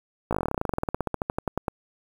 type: slowing click train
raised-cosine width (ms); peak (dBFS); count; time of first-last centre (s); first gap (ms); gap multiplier
1; -11; 29; 0.31-1.682; 17; 1.07
effects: 7-bit